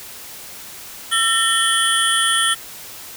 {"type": "tone cluster", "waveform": "sine", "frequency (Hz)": [1346, 1823, 3066, 3357, 9390], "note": ["E6", "A#6", "G7", "G#7", "D9"], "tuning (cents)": [36, -39, -39, 18, -1], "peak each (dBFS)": -21, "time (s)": [1.11, 2.55], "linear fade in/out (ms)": 20, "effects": ["white hiss -36 dBFS RMS until 3.16 s"]}